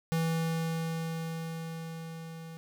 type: tone with level ramp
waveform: square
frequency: 163.6 Hz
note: E3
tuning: 13 cents flat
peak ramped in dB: -27 to -43 dBFS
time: 0.12-2.57 s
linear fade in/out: 0 ms
effects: none